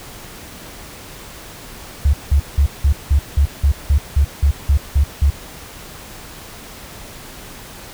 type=tone bursts; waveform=sine; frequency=70.7 Hz; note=C#2; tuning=35 cents sharp; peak=-9 dBFS; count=13; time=2.05-5.302 s; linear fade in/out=5 ms; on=84 ms; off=180 ms; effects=pink hiss -36 dBFS RMS until 7.93 s

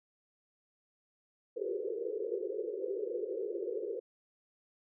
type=band-pass noise; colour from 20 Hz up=pink; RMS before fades=-37 dBFS; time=1.56-4 s; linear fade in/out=10 ms; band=360 to 510 Hz; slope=96 dB/octave; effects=none

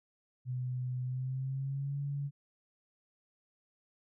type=tone with pitch glide; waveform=sine; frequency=126.2 to 141.65 Hz; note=B2 to C#3; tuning=+38 to +38 cents; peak=-33 dBFS; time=0.45-2.31 s; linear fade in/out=50 ms; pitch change=+200 cents; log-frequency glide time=1.03-1.99 s; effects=none

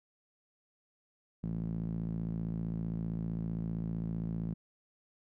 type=tone with band-pass filter; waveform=sawtooth; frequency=55.4 Hz; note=A1; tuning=13 cents sharp; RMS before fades=-36 dBFS; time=1.43-4.54 s; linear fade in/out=5 ms; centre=180 Hz; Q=3.3; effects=none

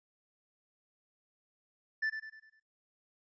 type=tone with echo; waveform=triangle; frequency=1760 Hz; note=A6; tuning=in tune; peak=-28 dBFS; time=2.02-2.1 s; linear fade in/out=10 ms; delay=100 ms; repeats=5; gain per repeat=-7 dB; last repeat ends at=2.6 s; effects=noise-tail reverb RT60 0.2 s tail -19 dB re dry + resampled to 16000 Hz

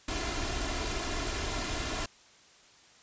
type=noise with comb filter; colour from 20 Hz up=pink; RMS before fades=-33 dBFS; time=0.08-2.06 s; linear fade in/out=5 ms; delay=2.9 ms; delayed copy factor=+0.6; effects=white hiss -58 dBFS RMS until 3.02 s + resampled to 16000 Hz

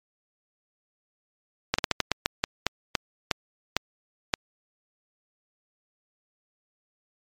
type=slowing click train; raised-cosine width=0.2 ms; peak=-4 dBFS; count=13; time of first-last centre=1.74-4.338 s; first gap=45 ms; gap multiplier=1.26; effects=MP3 96 kbps

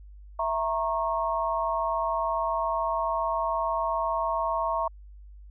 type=chord; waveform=sine; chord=A# diminished; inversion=second; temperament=equal with one note detuned; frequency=659.3 / 932.3 / 1092.2 Hz; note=E5 / A#5 / C#6; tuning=0 / 0 / -26 cents; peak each=-29 dBFS; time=0.39-4.88 s; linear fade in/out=5 ms; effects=added 50 Hz sine -44 dBFS peak until 5.5 s

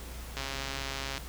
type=click train; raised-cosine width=0.2 ms; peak=-18 dBFS; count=111; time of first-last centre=0.37-1.179 s; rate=136 Hz; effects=added 60 Hz sine -41 dBFS peak until 1.28 s + pink hiss -46 dBFS RMS until 1.28 s

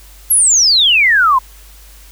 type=exponential sweep; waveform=sine; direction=down; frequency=11680 to 987.8 Hz; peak=-7 dBFS; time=0.3-1.39 s; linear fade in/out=10 ms; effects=added 50 Hz sine -38 dBFS peak until 2.11 s + white hiss -43 dBFS RMS until 2.11 s

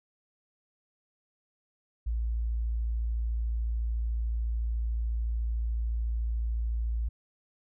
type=tone; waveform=sine; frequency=56.9 Hz; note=A#1; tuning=41 cents flat; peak=-27 dBFS; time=2.06-7.09 s; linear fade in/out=10 ms; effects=none

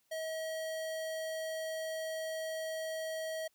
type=tone; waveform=square; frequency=639 Hz; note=D#5; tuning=46 cents sharp; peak=-37 dBFS; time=0.11-3.48 s; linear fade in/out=10 ms; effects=white hiss -75 dBFS RMS until 3.54 s

